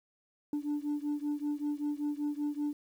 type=beating tone pair; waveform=sine; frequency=291.6 / 296.8 Hz; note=D4 / D4; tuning=-12 / +18 cents; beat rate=5.2 Hz; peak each=-32 / -33 dBFS; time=0.53-2.73 s; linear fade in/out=2 ms; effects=tanh soft clip ceiling -28 dBFS + 10-bit